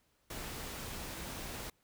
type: noise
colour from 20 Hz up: pink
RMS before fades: -43 dBFS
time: 0.3-1.7 s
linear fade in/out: 5 ms
effects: pink hiss -74 dBFS RMS until 1.83 s